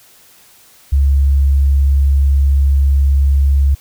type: tone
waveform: sine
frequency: 69.2 Hz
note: C#2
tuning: 2 cents flat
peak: -8 dBFS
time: 0.92-3.75 s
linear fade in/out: 10 ms
effects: white hiss -46 dBFS RMS until 3.8 s